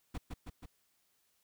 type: noise with echo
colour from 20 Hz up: brown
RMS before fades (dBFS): -37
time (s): 0.14-0.18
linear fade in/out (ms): 10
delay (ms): 160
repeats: 3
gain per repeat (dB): -3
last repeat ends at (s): 0.66
effects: white hiss -75 dBFS RMS until 1.43 s